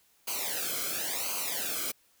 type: noise with flanger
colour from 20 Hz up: white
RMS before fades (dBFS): -33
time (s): 0.27-1.92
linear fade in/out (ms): 10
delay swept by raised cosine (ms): 0.55 to 1.11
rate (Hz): 0.95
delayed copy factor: -0.9
effects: white hiss -66 dBFS RMS until 2.2 s